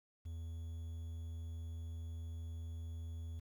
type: tone with quantisation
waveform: triangle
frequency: 82.41 Hz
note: E2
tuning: in tune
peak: -40 dBFS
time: 0.25-3.4 s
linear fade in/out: 10 ms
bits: 11
effects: none